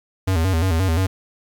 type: tone with vibrato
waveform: square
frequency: 87.7 Hz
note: F2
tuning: 8 cents sharp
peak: -17 dBFS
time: 0.27-1.07 s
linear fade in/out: 10 ms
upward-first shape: square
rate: 5.7 Hz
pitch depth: 130 cents each way
effects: 9-bit